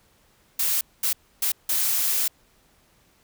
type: noise bursts at uneven times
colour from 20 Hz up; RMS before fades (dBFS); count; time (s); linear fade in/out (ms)
blue; -23; 4; 0.59-0.81 / 1.03-1.13 / 1.42-1.52 / 1.69-2.28; 5
effects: pink hiss -61 dBFS RMS until 3.23 s